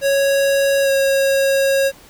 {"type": "tone with pitch glide", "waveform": "square", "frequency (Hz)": [553, 545.7], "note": ["C#5", "C#5"], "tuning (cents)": [-4, -27], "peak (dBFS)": -14, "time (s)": [0.01, 1.92], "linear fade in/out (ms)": 50, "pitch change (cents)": -23, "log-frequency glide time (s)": [0.82, 0.9], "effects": ["pink hiss -45 dBFS RMS until 2.09 s"]}